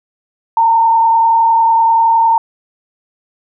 sine tone with frequency modulation, 910 Hz, A#5, 42 cents flat, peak -7 dBFS, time 0.57-2.38 s, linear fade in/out 2 ms, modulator 30.7 Hz, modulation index 0.6, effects none

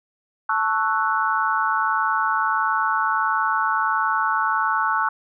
sine chord, F# minor seventh, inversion first, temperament equal, 880 / 1108.7 / 1318.5 / 1480 Hz, A5 / C#6 / E6 / F#6, 0 / 0 / 0 / 0 cents, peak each -24 dBFS, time 0.49-5.09 s, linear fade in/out 5 ms, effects none

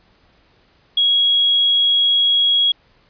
sine tone, 3314 Hz, G#7, 4 cents flat, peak -12 dBFS, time 0.97-2.72 s, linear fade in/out 5 ms, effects pink hiss -56 dBFS RMS until 3.09 s + resampled to 11025 Hz

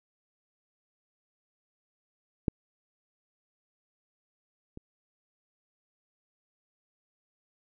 clicks, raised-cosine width 3 ms, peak -12 / -29 dBFS, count 2, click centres 2.482 / 4.774 s, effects none

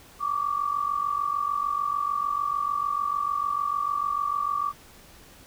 sine tone pair together, 1137.3 / 1184 Hz, C#6 / D6, +44 / +14 cents, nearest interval minor second, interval 70 cents, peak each -27 dBFS, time 0.19-4.73 s, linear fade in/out 50 ms, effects pink hiss -51 dBFS RMS until 5.46 s

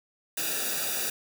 white noise with comb filter, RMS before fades -30 dBFS, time 0.37-1.1 s, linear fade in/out 5 ms, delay 0.94 ms, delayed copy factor -0.9, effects none

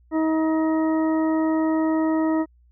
harmonic tone with a mistuned harmonic, 317.7 Hz, D#4, 36 cents sharp, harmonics 1 / 2 / 3 / 4 / 6, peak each -19 / -28 / -31 / -35 / -38 dBFS, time 0.11-2.46 s, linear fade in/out 50 ms, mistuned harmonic 6, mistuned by -20 cents, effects added 60 Hz sine -53 dBFS peak until 2.71 s

